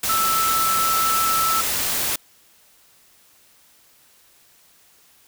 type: tone in noise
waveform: sine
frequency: 1318.5 Hz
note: E6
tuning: in tune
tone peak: -19 dBFS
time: 0.09-1.61 s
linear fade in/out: 5 ms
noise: white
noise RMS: -23 dBFS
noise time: 0.03-2.16 s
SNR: +1 dB
effects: white hiss -55 dBFS RMS until 5.27 s